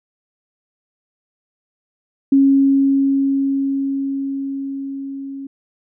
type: tone with level ramp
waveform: sine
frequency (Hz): 273.9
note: C#4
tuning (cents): -21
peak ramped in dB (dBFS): -8 to -27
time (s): 2.32-5.47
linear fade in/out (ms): 5
effects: none